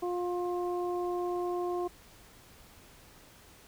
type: harmonic tone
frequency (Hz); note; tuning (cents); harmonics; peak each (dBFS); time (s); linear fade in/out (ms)
354.4; F4; +25; 1 / 2 / 3; -31 / -37 / -41; 0.02-1.88; 10
effects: pink hiss -56 dBFS RMS until 3.67 s